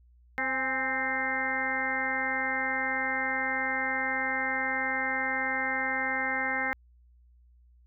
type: harmonic tone with a mistuned harmonic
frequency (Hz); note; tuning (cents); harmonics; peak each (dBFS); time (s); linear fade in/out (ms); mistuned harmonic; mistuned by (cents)
261.6; C4; 0; 1 / 2 / 3 / 4 / 5 / 6 / 7 / 8; -39 / -39 / -35 / -41 / -40 / -34 / -33 / -32; 0.38-6.73; 0; 3; +53
effects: added 60 Hz sine -56 dBFS peak until 7.86 s